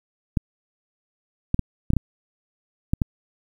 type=clicks; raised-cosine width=5 ms; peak=-7 dBFS; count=8; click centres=0.372 / 1.544 / 1.593 / 1.904 / 1.935 / 1.967 / 2.935 / 3.018 s; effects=8-bit